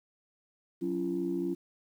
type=tone cluster; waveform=sine; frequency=184 / 277.4 / 341.2 Hz; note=F#3 / C#4 / F4; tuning=-9 / +1 / -40 cents; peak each=-36 / -34 / -31 dBFS; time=0.81-1.55 s; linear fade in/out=20 ms; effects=tanh soft clip ceiling -21 dBFS + 10-bit